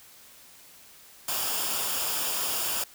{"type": "noise with comb filter", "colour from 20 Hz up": "white", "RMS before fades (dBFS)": -29, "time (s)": [1.28, 2.84], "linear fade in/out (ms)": 5, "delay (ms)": 0.49, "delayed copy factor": -0.55, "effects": ["white hiss -52 dBFS RMS until 2.94 s"]}